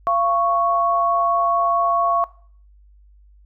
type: tone pair together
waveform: sine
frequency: 686.8 / 1108.7 Hz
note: F5 / C#6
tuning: -29 / 0 cents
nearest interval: minor sixth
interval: 829 cents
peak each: -20 / -17 dBFS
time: 0.07-2.24 s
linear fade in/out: 0 ms
effects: noise-tail reverb RT60 0.5 s tail -20 dB re dry + added 50 Hz sine -47 dBFS peak until 3.45 s